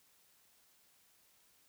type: silence
effects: white hiss -69 dBFS RMS until 1.68 s